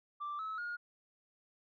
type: tone with pitch steps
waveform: sine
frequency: 1174.7 / 1295.9 / 1429.6 Hz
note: D6 / E6 / F6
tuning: 0 / -30 / +40 cents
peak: -36 dBFS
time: 0.2-0.77 s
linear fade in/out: 20 ms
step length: 190 ms
effects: tanh soft clip ceiling -35 dBFS